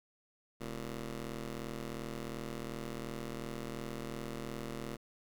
15% pulse ring-modulated tone, 119.8 Hz, A#2, 48 cents sharp, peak -30 dBFS, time 0.6-4.97 s, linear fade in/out 20 ms, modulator 98.4 Hz, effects none

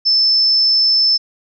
sine tone, 5274 Hz, E8, in tune, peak -10 dBFS, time 0.05-1.18 s, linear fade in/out 20 ms, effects none

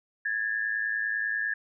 sine tone pair together, 1661.2 / 1771.2 Hz, G#6 / A6, 0 / +11 cents, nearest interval minor second, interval 111 cents, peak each -29 / -30 dBFS, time 0.25-1.54 s, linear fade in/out 5 ms, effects none

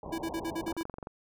white low-pass noise, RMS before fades -41 dBFS, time 0.03-0.73 s, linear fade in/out 2 ms, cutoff 1000 Hz, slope 96 dB/octave
square tone bursts, 329.6 Hz, E4, in tune, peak -32 dBFS, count 7, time 0.12-0.832 s, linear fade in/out 10 ms, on 64 ms, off 44 ms
click train, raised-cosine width 1 ms, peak -26 dBFS, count 10, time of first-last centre 0.68-1.071 s, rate 23 Hz
effects none

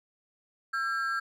triangle ring-modulated tone, 1480 Hz, F#6, in tune, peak -23 dBFS, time 0.73-1.2 s, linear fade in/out 10 ms, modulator 132 Hz, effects none

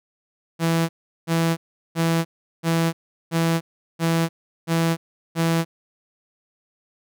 sawtooth tone bursts, 165.3 Hz, E3, 5 cents sharp, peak -14 dBFS, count 8, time 0.59-5.65 s, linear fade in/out 50 ms, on 300 ms, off 380 ms, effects none

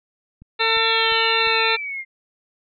click train, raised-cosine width 5 ms, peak -31 dBFS, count 4, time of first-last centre 0.42-1.473 s, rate 2.85 Hz
harmonic tone, 450.2 Hz, A4, 40 cents sharp, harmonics 1 / 2 / 3 / 4 / 5 / 6 / 8 / 9, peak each -25 / -25 / -25 / -25 / -25 / -25 / -25 / -25 dBFS, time 0.59-1.77 s, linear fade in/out 20 ms
sine exponential sweep, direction down, 3729 to 2093 Hz, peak -26 dBFS, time 0.66-2.05 s, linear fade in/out 50 ms
effects none

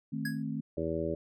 sine chord, A diminished, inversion second, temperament equal with one note detuned, 155.56 / 220 / 264.2 Hz, Eb3 / A3 / C4, 0 / 0 / +17 cents, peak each -37 / -36 / -37 dBFS, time 0.12-0.61 s, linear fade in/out 10 ms
square tone with exponential decay, 1661.2 Hz, G#6, in tune, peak -32 dBFS, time 0.25-0.43 s, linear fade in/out 5 ms, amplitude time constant 38 ms
harmonic tone, 81.7 Hz, E2, 15 cents flat, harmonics 1 / 2 / 3 / 4 / 5 / 6 / 7, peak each -41 / -39 / -41 / -36 / -36 / -41 / -36 dBFS, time 0.77-1.15 s, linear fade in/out 5 ms
effects none

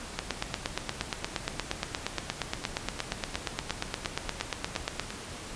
two click trains, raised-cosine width 0.2 ms, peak -18 / -11 dBFS, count 8 / 42, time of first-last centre 2.64-5.105 / 0.19-4.997 s, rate 2.84 / 8.53 Hz, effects pink hiss -41 dBFS RMS until 5.55 s + resampled to 22050 Hz

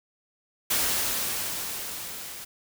white noise with level ramp, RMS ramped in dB -24 to -40 dBFS, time 0.7-2.45 s, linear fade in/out 10 ms, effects none

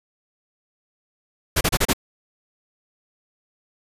pink noise bursts, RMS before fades -18 dBFS, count 5, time 1.56-1.934 s, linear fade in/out 10 ms, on 50 ms, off 31 ms, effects resampled to 32000 Hz

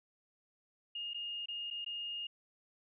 sine tone with dropouts, 2841 Hz, F7, 29 cents sharp, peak -38 dBFS, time 0.95-2.27 s, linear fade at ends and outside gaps 5 ms, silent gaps 1.135-1.144 / 1.459-1.484 / 1.703-1.709 / 1.847-1.862 s, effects none

